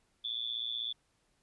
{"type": "tone with amplitude modulation", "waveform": "sine", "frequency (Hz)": 3468, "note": "A7", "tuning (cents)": -26, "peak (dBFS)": -30, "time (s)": [0.24, 0.93], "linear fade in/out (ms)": 10, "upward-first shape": "sine", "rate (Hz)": 116, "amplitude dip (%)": 95, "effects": ["pink hiss -74 dBFS RMS until 1.42 s", "resampled to 24000 Hz"]}